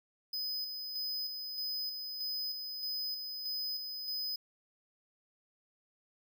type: tone with tremolo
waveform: square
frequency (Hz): 5020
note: D#8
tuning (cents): +15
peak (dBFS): -35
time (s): 0.33-4.36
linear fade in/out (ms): 5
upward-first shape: square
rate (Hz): 1.6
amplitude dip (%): 40
effects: none